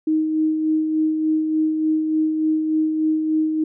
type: tone with tremolo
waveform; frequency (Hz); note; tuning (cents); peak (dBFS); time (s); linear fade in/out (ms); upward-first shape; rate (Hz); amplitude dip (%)
sine; 312.9; D#4; +10; -15; 0.07-3.64; 5; sine; 3.4; 40
effects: none